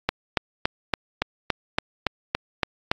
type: click train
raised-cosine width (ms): 0.3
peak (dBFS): -4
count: 11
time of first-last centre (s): 0.09-2.915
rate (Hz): 3.54
effects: AAC 48 kbps